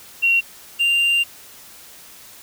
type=tone pair in turn; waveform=sine / triangle; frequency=2745 / 2785 Hz; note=F7 / F7; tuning=-31 / -5 cents; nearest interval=unison; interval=26 cents; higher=second; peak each=-13 dBFS; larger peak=neither; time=0.22-0.41 / 0.79-1.24 s; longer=second; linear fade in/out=20 ms; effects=white hiss -43 dBFS RMS until 2.42 s